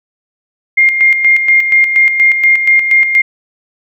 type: tone with tremolo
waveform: sine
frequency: 2119 Hz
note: C7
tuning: 21 cents sharp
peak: -4 dBFS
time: 0.77-3.22 s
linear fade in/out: 10 ms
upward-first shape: square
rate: 4.2 Hz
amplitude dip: 55%
effects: none